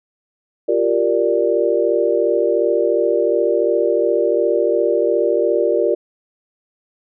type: chord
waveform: sine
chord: G minor seventh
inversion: third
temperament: equal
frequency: 349.2 / 392 / 466.2 / 587.3 Hz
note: F4 / G4 / Bb4 / D5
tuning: 0 / 0 / 0 / 0 cents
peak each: -20 / -20 / -18 / -19 dBFS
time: 0.68-5.95 s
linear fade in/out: 10 ms
effects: none